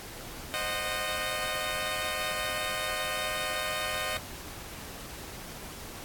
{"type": "chord", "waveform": "10% pulse", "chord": "C diminished", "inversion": "none", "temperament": "equal with one note detuned", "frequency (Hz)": [523.3, 615.8, 740], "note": ["C5", "Eb5", "Gb5"], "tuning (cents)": [0, -18, 0], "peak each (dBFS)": [-28, -24, -28], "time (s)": [0.54, 4.17], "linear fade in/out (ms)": 0, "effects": ["pink hiss -43 dBFS RMS until 6.04 s", "AAC 64 kbps"]}